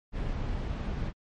brown noise, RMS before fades -32 dBFS, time 0.12-1.13 s, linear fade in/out 50 ms, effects low-pass 4000 Hz 12 dB/octave + MP3 48 kbps

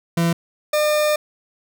40% pulse tone pair in turn, 168.6 / 602.9 Hz, E3 / D5, +39 / +45 cents, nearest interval octave + minor seventh, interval 2206 cents, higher second, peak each -15 dBFS, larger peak neither, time 0.17-0.33 / 0.73-1.16 s, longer second, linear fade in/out 5 ms, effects none

